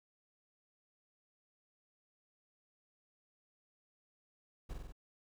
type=noise with echo; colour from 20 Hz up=brown; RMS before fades=-42 dBFS; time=4.69-4.74 s; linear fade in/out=10 ms; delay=46 ms; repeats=4; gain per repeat=-2 dB; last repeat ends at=4.924 s; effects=none